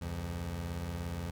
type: beating tone pair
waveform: 25% pulse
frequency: 69.3 / 86.3 Hz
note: C#2 / F2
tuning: 0 / -20 cents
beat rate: 17 Hz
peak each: -39 / -33 dBFS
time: 0.01-1.31 s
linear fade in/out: 10 ms
effects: none